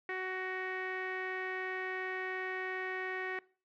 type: tone with low-pass filter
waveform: sawtooth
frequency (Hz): 373.1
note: F#4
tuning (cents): +14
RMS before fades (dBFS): -38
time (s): 0.09-3.39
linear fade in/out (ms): 2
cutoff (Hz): 2000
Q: 6.8
effects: noise-tail reverb RT60 0.4 s tail -21 dB re dry